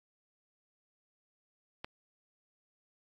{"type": "click", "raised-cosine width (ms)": 0.3, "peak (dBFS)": -23, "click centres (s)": 1.845, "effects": ["AAC 48 kbps"]}